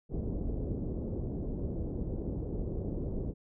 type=low-pass noise; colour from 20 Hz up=pink; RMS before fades=-35 dBFS; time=0.09-3.34 s; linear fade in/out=50 ms; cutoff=460 Hz; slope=24 dB/octave; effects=none